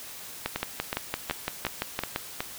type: two click trains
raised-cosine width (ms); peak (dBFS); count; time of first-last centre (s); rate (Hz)
0.3; -12 / -11; 6 / 11; 0.56-2.405 / 0.46-2.161; 2.71 / 5.88
effects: white hiss -42 dBFS RMS until 2.58 s